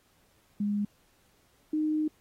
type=tone pair in turn; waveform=sine; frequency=205.5 / 307.9 Hz; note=G#3 / D#4; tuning=-18 / -18 cents; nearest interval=perfect fifth; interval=700 cents; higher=second; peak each=-26 / -25 dBFS; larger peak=second; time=0.6-0.85 / 1.73-2.08 s; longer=second; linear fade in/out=5 ms; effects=pink hiss -67 dBFS RMS until 2.2 s + AAC 48 kbps